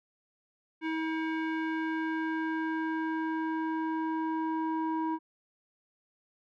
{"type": "tone with low-pass filter sweep", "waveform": "square", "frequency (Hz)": 320, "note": "D#4", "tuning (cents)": 49, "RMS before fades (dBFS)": -32, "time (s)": [0.81, 5.19], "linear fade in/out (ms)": 50, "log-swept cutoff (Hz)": [2200, 1000], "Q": 2.4, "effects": []}